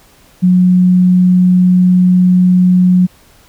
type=tone; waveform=sine; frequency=181.6 Hz; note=F#3; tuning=32 cents flat; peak=-5 dBFS; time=0.42-3.07 s; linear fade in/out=20 ms; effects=pink hiss -46 dBFS RMS until 3.48 s